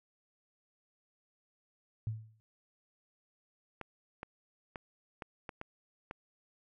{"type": "tone with exponential decay", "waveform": "sine", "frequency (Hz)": 110, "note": "A2", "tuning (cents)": 0, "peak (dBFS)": -30, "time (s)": [2.07, 2.4], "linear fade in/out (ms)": 0, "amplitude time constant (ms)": 71}
{"type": "clicks", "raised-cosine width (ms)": 0.5, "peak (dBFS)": -26, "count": 7, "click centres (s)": [3.813, 4.231, 4.758, 5.222, 5.492, 5.614, 6.111]}
{"effects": []}